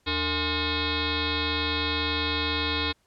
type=tone with frequency modulation; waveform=sine; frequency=1799 Hz; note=A6; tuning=38 cents sharp; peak=-24 dBFS; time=0.06-2.93 s; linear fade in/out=20 ms; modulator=376 Hz; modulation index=6.2; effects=pink hiss -68 dBFS RMS until 3.06 s + low-pass 11000 Hz 12 dB/octave